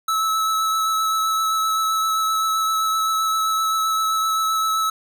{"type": "tone with vibrato", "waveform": "square", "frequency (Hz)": 1303, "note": "E6", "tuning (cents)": -20, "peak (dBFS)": -19, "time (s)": [0.08, 4.9], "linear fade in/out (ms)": 5, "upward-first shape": "sine", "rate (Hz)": 7.7, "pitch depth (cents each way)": 12, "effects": []}